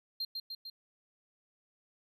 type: tone with echo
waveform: triangle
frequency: 4186 Hz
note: C8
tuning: in tune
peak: -32 dBFS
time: 0.2-0.25 s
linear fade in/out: 5 ms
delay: 150 ms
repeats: 3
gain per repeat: -3 dB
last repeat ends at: 0.7 s
effects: none